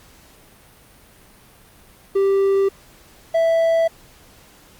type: tone pair in turn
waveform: triangle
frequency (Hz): 392 / 659.3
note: G4 / E5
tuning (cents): 0 / 0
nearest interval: major sixth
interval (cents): 900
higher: second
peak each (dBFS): -12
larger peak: neither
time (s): 2.15-2.69 / 3.34-3.88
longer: neither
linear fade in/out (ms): 10
effects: pink hiss -49 dBFS RMS until 4.79 s + Opus 48 kbps